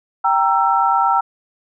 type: chord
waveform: sine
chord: E diminished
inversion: first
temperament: equal with one note detuned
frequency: 784 / 932.3 / 1333.8 Hz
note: G5 / Bb5 / E6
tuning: 0 / 0 / +20 cents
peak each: -17 dBFS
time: 0.24-1.21 s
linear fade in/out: 10 ms
effects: none